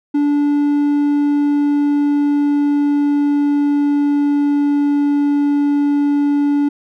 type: tone with pitch glide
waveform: triangle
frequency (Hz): 290.1 to 287.9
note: D4 to D4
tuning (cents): -21 to -34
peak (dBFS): -10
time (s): 0.14-6.69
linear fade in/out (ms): 10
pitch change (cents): -13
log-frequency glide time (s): 0.77-5.08
effects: none